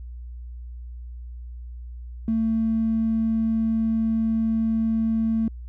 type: tone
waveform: triangle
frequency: 223.9 Hz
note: A3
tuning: 30 cents sharp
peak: -16 dBFS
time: 2.28-5.48 s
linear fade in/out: 2 ms
effects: tanh soft clip ceiling -17 dBFS + added 60 Hz sine -34 dBFS peak until 5.68 s